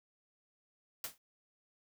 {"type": "noise with exponential decay", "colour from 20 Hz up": "white", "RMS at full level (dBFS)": -36, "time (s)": [1.04, 1.18], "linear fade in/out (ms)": 2, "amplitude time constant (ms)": 29, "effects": []}